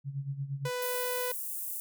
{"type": "tone with tremolo", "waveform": "sine", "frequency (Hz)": 138.59, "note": "C#3", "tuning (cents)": 0, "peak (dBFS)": -30, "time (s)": [0.04, 0.71], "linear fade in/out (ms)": 50, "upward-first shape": "sine", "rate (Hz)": 8.6, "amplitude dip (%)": 75}
{"type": "tone", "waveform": "sawtooth", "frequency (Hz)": 496.6, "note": "B4", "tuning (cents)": 9, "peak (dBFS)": -28, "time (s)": [0.65, 1.32], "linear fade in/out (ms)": 5}
{"type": "high-pass noise", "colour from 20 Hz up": "white", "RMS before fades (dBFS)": -37, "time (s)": [0.82, 1.8], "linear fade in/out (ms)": 0, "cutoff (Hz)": 9000, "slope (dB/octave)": 24}
{"effects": []}